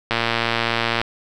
click train, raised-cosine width 0.3 ms, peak -3 dBFS, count 106, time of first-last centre 0.11-1.015 s, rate 116 Hz, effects none

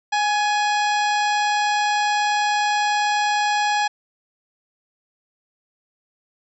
harmonic tone with a mistuned harmonic, 830.6 Hz, G#5, in tune, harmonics 1 / 2 / 3 / 4 / 5 / 6 / 7 / 9, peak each -19 / -25 / -29 / -31 / -33 / -35 / -36 / -38 dBFS, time 0.12-3.88 s, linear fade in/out 10 ms, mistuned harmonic 2, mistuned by +29 cents, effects none

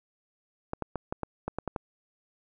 clicks, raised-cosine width 1 ms, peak -17 dBFS, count 9, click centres 0.734 / 0.823 / 0.957 / 1.125 / 1.233 / 1.48 / 1.586 / 1.677 / 1.762 s, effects none

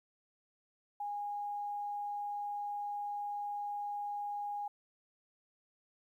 sine tone, 821 Hz, G#5, 20 cents flat, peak -36 dBFS, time 1-4.68 s, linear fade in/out 5 ms, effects 12-bit

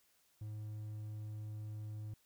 triangle tone, 106.8 Hz, G#2, 49 cents sharp, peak -40 dBFS, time 0.41-2.14 s, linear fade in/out 5 ms, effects white hiss -73 dBFS RMS until 2.25 s

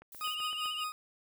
click train, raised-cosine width 0.5 ms, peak -37 dBFS, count 6, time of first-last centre 0.02-0.658 s, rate 7.84 Hz
violet noise, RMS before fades -49 dBFS, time 0.12-0.35 s, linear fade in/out 2 ms
40% pulse tone with tremolo, 1244.5 Hz, D#6, in tune, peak -33 dBFS, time 0.21-0.92 s, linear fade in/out 0 ms, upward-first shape sine, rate 5.1 Hz, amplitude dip 75%
triangle tone with vibrato, 2900 Hz, F#7, 35 cents flat, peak -34 dBFS, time 0.24-0.84 s, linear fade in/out 5 ms, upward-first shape triangle, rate 15 Hz, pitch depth 81 cents each way
effects none

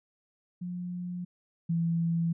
sine tone pair in turn, 178 / 167.32 Hz, F3 / E3, +33 / +26 cents, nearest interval minor second, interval 107 cents, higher first, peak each -33 / -25 dBFS, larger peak second, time 0.61-1.25 / 1.69-2.33 s, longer neither, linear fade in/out 10 ms, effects none

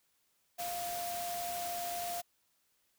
sine tone in noise, 699 Hz, F5, 1 cent sharp, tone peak -37 dBFS, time 0.58-2.22 s, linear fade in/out 20 ms, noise white, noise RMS -42 dBFS, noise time 0.58-2.22 s, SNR +2 dB, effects white hiss -75 dBFS RMS until 2.98 s

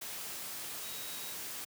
sine tone in noise, 3817 Hz, A#7, 40 cents sharp, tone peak -49 dBFS, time 0.83-1.34 s, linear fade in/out 10 ms, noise white, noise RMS -42 dBFS, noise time 0.01-1.65 s, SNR -10 dB, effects high-pass 100 Hz 12 dB/octave

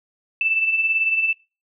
sine beating tone pair, 2631 / 2649 Hz, E7 / E7, -4 / +8 cents, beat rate 18 Hz, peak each -26 / -18 dBFS, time 0.41-1.33 s, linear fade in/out 2 ms, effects noise-tail reverb RT60 0.3 s tail -22 dB re dry

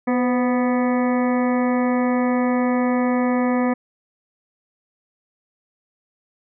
harmonic tone with a mistuned harmonic, 246.9 Hz, B3, in tune, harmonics 1 / 2 / 3 / 4 / 5 / 7 / 8 / 9, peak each -18 / -24 / -28 / -30 / -32 / -35 / -36 / -37 dBFS, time 0.07-3.74 s, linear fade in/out 10 ms, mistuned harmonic 2, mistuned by +45 cents, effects none

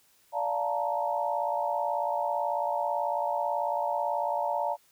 sine chord, Bb major seventh, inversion first, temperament just, 582.7 / 699.2 / 874.1 / 932.3 Hz, D5 / F5 / A5 / Bb5, -14 / +2 / -12 / 0 cents, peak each -32 dBFS, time 0.32-4.77 s, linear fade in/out 50 ms, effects white hiss -64 dBFS RMS until 4.91 s

